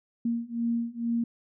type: beating tone pair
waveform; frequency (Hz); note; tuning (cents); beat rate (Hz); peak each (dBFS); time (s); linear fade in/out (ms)
sine; 232.4 / 234.6; A#3 / A#3; -5 / +11; 2.2; -30 / -29; 0.25-1.24; 5
effects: none